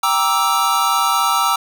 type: chord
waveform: square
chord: E half-diminished seventh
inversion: first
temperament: equal with one note detuned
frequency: 784 / 940.4 / 1174.7 / 1318.5 Hz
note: G5 / Bb5 / D6 / E6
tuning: 0 / +15 / 0 / 0 cents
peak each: -23 / -21 / -22 / -18 dBFS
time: 0.03-1.56 s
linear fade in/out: 5 ms
effects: none